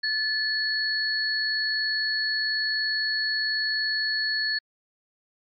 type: tone pair together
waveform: sine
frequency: 1738 / 4379 Hz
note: A6 / C#8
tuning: -22 / -22 cents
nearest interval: octave + major third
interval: 1600 cents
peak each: -26 dBFS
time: 0.03-4.59 s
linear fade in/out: 10 ms
effects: MP3 48 kbps